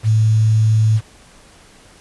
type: tone with quantisation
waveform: sine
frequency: 109.5 Hz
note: A2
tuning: 8 cents flat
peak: -10 dBFS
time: 0.03-1.01 s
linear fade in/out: 50 ms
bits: 6
effects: pink hiss -46 dBFS RMS until 2 s + resampled to 24000 Hz